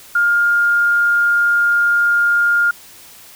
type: tone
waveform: sine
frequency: 1411 Hz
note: F6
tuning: 17 cents sharp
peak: -11 dBFS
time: 0.15-2.71 s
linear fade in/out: 5 ms
effects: white hiss -41 dBFS RMS until 3.35 s